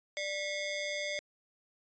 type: ring-modulated tone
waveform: sawtooth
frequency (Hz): 1378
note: F6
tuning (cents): -24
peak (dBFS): -27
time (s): 0.17-1.19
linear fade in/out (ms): 0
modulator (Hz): 788
effects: resampled to 16000 Hz